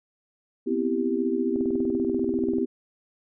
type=chord; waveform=sine; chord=C major seventh; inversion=third; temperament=equal; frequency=246.9 / 261.6 / 329.6 / 392 Hz; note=B3 / C4 / E4 / G4; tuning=0 / 0 / 0 / 0 cents; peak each=-28 / -29 / -28 / -27 dBFS; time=0.66-2.66 s; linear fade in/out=20 ms
type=click train; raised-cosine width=2 ms; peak=-25 dBFS; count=22; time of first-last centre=1.56-2.584 s; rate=20.5 Hz
effects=none